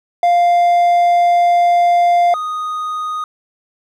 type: tone pair in turn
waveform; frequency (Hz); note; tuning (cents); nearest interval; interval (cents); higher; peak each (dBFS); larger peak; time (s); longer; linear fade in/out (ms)
triangle; 698.5 / 1241.8; F5 / D#6; 0 / -4; minor seventh; 996; second; -7 / -17; first; 0.23-2.34 / 2.34-3.24; first; 2
effects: none